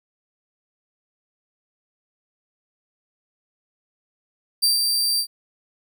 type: tone with ADSR envelope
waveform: sawtooth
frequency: 4693 Hz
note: D8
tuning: 2 cents flat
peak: -12 dBFS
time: 4.62-5.27 s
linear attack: 17 ms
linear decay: 140 ms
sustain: -4 dB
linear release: 78 ms
effects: none